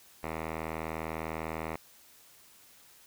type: tone with low-pass filter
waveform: 5% pulse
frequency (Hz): 80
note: D#2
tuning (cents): +49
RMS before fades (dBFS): -37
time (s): 0.23-1.76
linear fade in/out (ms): 5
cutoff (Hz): 1900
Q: 2.1
effects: white hiss -58 dBFS RMS until 3.06 s